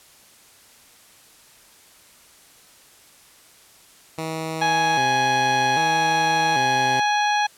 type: tone with vibrato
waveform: 10% pulse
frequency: 144.4 Hz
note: D3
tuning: 29 cents flat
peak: -18 dBFS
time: 4.18-7 s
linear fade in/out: 2 ms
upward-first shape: square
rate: 0.63 Hz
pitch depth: 180 cents each way
type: harmonic tone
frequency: 833 Hz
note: G#5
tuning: 5 cents sharp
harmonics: 1 / 2 / 3 / 4 / 5 / 7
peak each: -19 / -25 / -29 / -31 / -33 / -36 dBFS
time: 4.61-7.47 s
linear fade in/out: 10 ms
effects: white hiss -51 dBFS RMS until 7.57 s + low-pass 12000 Hz 12 dB/octave